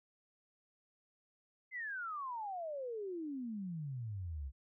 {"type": "exponential sweep", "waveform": "sine", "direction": "down", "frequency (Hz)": [2095, 63.6], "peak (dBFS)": -39, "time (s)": [1.71, 4.52], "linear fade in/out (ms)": 50, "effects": []}